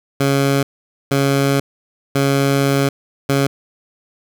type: tone bursts at uneven times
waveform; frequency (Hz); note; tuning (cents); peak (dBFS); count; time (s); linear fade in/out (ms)
15% pulse; 138.59; C#3; 0; -7; 4; 0.2-0.63 / 1.11-1.6 / 2.15-2.89 / 3.29-3.47; 5
effects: none